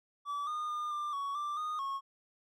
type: tone with pitch steps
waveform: triangle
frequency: 1152 / 1221 / 1211 / 1190 / 1119 / 1179 / 1232 / 1094 Hz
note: D6 / D#6 / D#6 / D6 / C#6 / D6 / D#6 / C#6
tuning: -34 / -33 / -47 / +22 / +16 / +6 / -17 / -23 cents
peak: -32 dBFS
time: 0.25-2.01 s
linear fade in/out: 50 ms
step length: 220 ms
effects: none